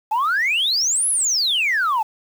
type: exponential two-way sweep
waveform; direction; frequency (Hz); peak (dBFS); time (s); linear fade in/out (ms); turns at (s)
sine; up then down; 830.6 to 11175 to 830.6; -15; 0.11-2.03; 10; 1.09
effects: tanh soft clip ceiling -14 dBFS + 7-bit